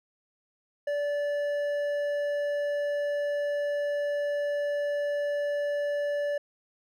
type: tone with hard clipping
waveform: triangle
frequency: 580 Hz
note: D5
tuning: 22 cents flat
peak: -28 dBFS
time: 0.87-6.38 s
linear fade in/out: 5 ms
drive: 10 dB
effects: none